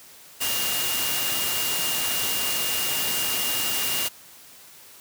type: tone in noise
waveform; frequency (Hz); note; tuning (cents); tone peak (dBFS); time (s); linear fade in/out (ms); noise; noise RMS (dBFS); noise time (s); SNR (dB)
sine; 2828; F7; +21; -30; 0.4-4.09; 20; white; -26; 0.4-4.09; -7
effects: white hiss -48 dBFS RMS until 5 s + high-pass 80 Hz 12 dB/octave